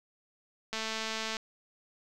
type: click train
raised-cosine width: 0.2 ms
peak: -18 dBFS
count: 142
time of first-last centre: 0.73-1.368 s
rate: 221 Hz
effects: none